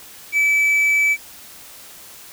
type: tone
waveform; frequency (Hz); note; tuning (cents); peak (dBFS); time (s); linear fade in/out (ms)
triangle; 2304; D7; -34; -12; 0.32-1.17; 50
effects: white hiss -41 dBFS RMS until 2.32 s